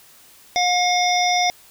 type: harmonic tone with a mistuned harmonic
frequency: 717 Hz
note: F5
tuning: 45 cents sharp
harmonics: 1 / 3 / 5 / 7 / 8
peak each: -18 / -23 / -25 / -26 / -27 dBFS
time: 0.56-1.5 s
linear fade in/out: 0 ms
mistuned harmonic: 7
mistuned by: +39 cents
effects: white hiss -49 dBFS RMS until 1.7 s